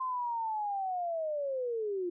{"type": "linear sweep", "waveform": "sine", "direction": "down", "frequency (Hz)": [1046.5, 342.3], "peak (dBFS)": -31, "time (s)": [0, 2.1], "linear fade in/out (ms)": 10, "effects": []}